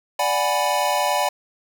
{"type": "chord", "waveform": "square", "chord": "G# half-diminished seventh", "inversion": "second", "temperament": "equal", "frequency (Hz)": [587.3, 740, 830.6, 987.8], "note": ["D5", "F#5", "G#5", "B5"], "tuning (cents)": [0, 0, 0, 0], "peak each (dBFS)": -25, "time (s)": [0.19, 1.29], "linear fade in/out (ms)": 5, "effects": []}